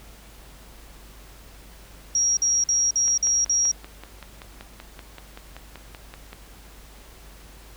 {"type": "tone bursts", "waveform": "sine", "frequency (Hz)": 5660, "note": "F8", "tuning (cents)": 22, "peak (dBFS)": -18, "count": 6, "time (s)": [2.15, 3.715], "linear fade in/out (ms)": 2, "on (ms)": 220, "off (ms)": 49}
{"type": "click train", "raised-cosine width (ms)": 0.3, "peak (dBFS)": -23, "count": 18, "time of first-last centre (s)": [3.08, 6.33], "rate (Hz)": 5.23}
{"effects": ["added 50 Hz sine -46 dBFS peak until 7.76 s", "pink hiss -49 dBFS RMS until 7.76 s"]}